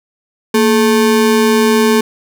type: ring-modulated tone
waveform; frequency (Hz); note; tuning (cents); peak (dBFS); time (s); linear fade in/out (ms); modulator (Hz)
square; 329.6; E4; 0; -6; 0.54-2.01; 5; 99.2
effects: none